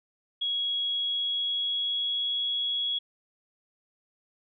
sine tone with pitch glide, 3322 to 3341 Hz, G#7 to G#7, 0 to +10 cents, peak -26 dBFS, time 0.41-2.99 s, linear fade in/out 10 ms, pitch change +10 cents, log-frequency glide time 0.81-2.36 s, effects none

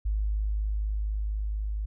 sine tone with level ramp, 52.1 Hz, G#1, 6 cents sharp, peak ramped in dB -24 to -28 dBFS, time 0.05-1.86 s, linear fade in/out 10 ms, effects none

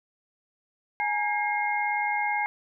sine tone cluster, 833 / 931 / 1628 / 2136 Hz, G#5 / A#5 / G#6 / C7, +5 / -2 / -35 / +35 cents, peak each -27 / -36 / -35 / -28 dBFS, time 1-2.46 s, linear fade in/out 0 ms, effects none

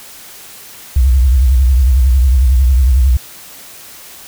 sine tone with vibrato, 64.3 Hz, C2, 30 cents flat, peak -6 dBFS, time 0.96-3.17 s, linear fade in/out 5 ms, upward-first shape triangle, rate 11 Hz, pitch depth 180 cents each way, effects white hiss -35 dBFS RMS until 4.27 s

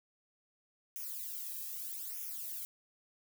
violet noise with flanger, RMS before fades -42 dBFS, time 0.96-2.65 s, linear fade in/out 0 ms, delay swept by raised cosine 0.23 to 1.43 ms, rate 0.8 Hz, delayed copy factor -1, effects none

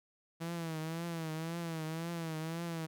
sawtooth tone with vibrato, 163.8 Hz, E3, 11 cents flat, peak -33 dBFS, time 0.4-2.87 s, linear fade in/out 20 ms, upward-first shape triangle, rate 1.9 Hz, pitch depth 85 cents each way, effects none

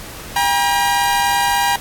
sawtooth tone pair together, 803 / 954.9 Hz, G5 / A#5, +41 / +41 cents, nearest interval minor third, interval 300 cents, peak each -13 dBFS, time 0.36-1.76 s, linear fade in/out 2 ms, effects pink hiss -33 dBFS RMS until 1.8 s + AAC 64 kbps

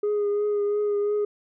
sine tone with vibrato, 413 Hz, G#4, 10 cents flat, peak -19 dBFS, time 0.03-1.25 s, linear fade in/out 5 ms, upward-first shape triangle, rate 2.9 Hz, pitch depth 25 cents each way, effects tanh soft clip ceiling -20 dBFS

